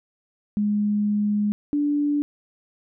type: tone pair in turn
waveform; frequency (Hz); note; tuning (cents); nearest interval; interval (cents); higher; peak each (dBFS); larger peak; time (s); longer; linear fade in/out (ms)
sine; 207.7 / 291.6; G#3 / D4; 0 / -12; tritone; 588; second; -19; neither; 0.57-1.52 / 1.73-2.22; first; 0
effects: none